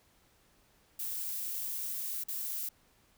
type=noise with dropouts; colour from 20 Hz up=violet; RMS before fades=-37 dBFS; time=0.99-2.69 s; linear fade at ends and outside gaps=5 ms; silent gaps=2.238-2.283 s; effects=pink hiss -67 dBFS RMS until 3.17 s